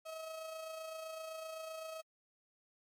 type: tone with amplitude modulation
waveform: 35% pulse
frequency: 640 Hz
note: D#5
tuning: 49 cents sharp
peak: -40 dBFS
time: 0.05-2.02 s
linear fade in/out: 20 ms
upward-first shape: sine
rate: 27.8 Hz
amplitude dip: 40%
effects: AAC 64 kbps